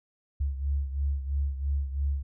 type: beating tone pair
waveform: sine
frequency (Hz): 69.3 / 72.3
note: C#2 / D2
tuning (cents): 0 / -27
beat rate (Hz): 3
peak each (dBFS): -27 / -33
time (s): 0.4-2.23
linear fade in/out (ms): 10
effects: none